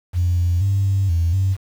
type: tone with pitch steps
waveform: sine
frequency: 88.1 / 87.3 / 98.4 / 97.4 / 84.1 / 95.7 Hz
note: F2 / F2 / G2 / G2 / E2 / G2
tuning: +16 / 0 / +7 / -11 / +35 / -41 cents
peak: -14 dBFS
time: 0.13-1.57 s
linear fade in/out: 50 ms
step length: 240 ms
effects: tanh soft clip ceiling -10 dBFS + 7-bit